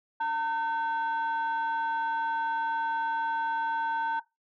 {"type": "tone pair together", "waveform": "sine", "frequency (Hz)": [909, 1529.7], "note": ["A#5", "G6"], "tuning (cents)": [-44, -43], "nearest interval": "major sixth", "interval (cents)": 901, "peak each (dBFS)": [-25, -32], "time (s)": [0.2, 4.2], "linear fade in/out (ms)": 10, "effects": ["noise-tail reverb RT60 0.2 s tail -19 dB re dry", "tanh soft clip ceiling -23 dBFS"]}